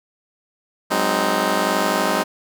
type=chord; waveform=10% pulse; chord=Ab dominant seventh; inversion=third; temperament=just; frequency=186.89 / 207.7 / 259.6 / 311.5 Hz; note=Gb3 / Ab3 / C4 / Eb4; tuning=+18 / 0 / -13 / +2 cents; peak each=-16 dBFS; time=0.9-2.24 s; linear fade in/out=20 ms; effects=none